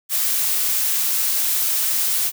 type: noise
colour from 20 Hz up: blue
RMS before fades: -20 dBFS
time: 0.09-2.32 s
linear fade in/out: 50 ms
effects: none